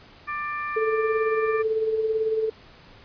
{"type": "harmonic tone", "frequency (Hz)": 592, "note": "D5", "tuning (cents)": 14, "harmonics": [2, 3, 4], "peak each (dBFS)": [-29, -33, -35], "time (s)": [0.27, 1.63], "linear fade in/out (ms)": 20}
{"type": "tone with tremolo", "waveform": "sine", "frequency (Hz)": 440, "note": "A4", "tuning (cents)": 0, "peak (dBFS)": -19, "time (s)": [0.76, 2.5], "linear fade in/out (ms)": 10, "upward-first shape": "sine", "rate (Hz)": 18, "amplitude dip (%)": 50}
{"effects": ["pink hiss -50 dBFS RMS until 3.04 s", "resampled to 11025 Hz"]}